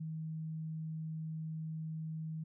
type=tone; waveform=sine; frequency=158.7 Hz; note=D#3; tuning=35 cents sharp; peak=-38 dBFS; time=0-2.44 s; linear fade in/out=10 ms; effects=none